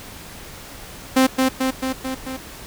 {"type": "tone with echo", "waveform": "sawtooth", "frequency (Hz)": 261.6, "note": "C4", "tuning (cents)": 0, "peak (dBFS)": -8, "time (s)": [1.16, 1.27], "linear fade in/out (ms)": 10, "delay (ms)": 220, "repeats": 5, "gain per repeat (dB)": -3, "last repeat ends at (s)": 2.37, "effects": ["pink hiss -38 dBFS RMS until 2.66 s"]}